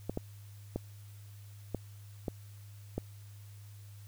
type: clicks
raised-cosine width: 2 ms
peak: -20 dBFS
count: 6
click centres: 0.096 / 0.174 / 0.76 / 1.747 / 2.282 / 2.98 s
effects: added 102 Hz sine -48 dBFS peak until 4.07 s + white hiss -62 dBFS RMS until 4.07 s